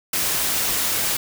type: noise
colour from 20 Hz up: white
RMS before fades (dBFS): -22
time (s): 0.13-1.17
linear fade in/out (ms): 5
effects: none